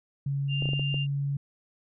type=tone with pitch glide; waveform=sine; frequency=139.5 to 140.63 Hz; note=C#3 to C#3; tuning=+11 to +25 cents; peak=-26 dBFS; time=0.26-1.37 s; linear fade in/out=5 ms; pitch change=+14 cents; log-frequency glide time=0.44-0.82 s
type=tone; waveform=sine; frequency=2794 Hz; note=F7; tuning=in tune; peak=-31 dBFS; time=0.48-1.07 s; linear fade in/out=50 ms
type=clicks; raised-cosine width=2 ms; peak=-23 dBFS; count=6; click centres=0.623 / 0.656 / 0.69 / 0.734 / 0.795 / 0.943 s
effects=none